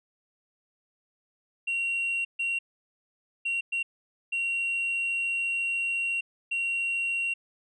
sine tone bursts at uneven times, 2747 Hz, F7, 29 cents flat, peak -24 dBFS, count 6, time 1.67-2.25 / 2.39-2.59 / 3.45-3.61 / 3.72-3.83 / 4.32-6.21 / 6.51-7.34 s, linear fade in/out 10 ms, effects tanh soft clip ceiling -24 dBFS

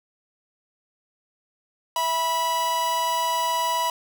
45% pulse tone pair together, 659.3 / 979.3 Hz, E5 / B5, 0 / -15 cents, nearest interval perfect fifth, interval 685 cents, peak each -31 / -22 dBFS, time 1.96-3.9 s, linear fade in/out 2 ms, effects none

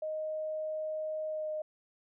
sine tone with pitch glide, 622.3 to 616.2 Hz, D#5 to D#5, 0 to -17 cents, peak -33 dBFS, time 0.02-1.62 s, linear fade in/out 5 ms, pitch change -17 cents, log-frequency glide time 1.28-1.51 s, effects none

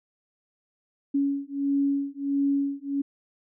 sine beating tone pair, 278.9 / 280.4 Hz, C#4 / C#4, +11 / +20 cents, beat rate 1.5 Hz, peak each -26 dBFS, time 1.14-3.02 s, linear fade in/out 10 ms, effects none

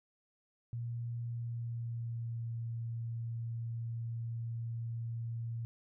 sine tone with pitch glide, 118.1 to 115.74 Hz, A#2 to A#2, +23 to -12 cents, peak -36 dBFS, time 0.73-5.65 s, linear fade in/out 0 ms, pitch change -35 cents, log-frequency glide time 1.24-2.52 s, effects none

